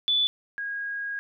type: tone pair in turn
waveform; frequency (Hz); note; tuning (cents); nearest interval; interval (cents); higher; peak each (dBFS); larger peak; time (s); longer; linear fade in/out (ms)
sine; 3473 / 1639; A7 / G#6; -23 / -23; octave + minor second; 1300; first; -20 / -29; first; 0.08-0.27 / 0.58-1.19; second; 0
effects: none